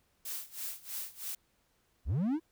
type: noise with tremolo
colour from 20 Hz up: blue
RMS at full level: -38 dBFS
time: 0.25-1.35 s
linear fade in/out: 5 ms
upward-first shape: sine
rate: 3.1 Hz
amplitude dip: 90%
type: linear sweep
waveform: triangle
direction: up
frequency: 43.65 to 339 Hz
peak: -26 dBFS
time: 2.05-2.4 s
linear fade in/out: 50 ms
effects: pink hiss -73 dBFS RMS until 2.51 s